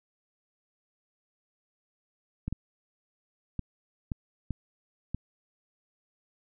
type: clicks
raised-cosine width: 5 ms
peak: -19 dBFS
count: 6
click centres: 2.48 / 2.526 / 3.593 / 4.118 / 4.507 / 5.146 s
effects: none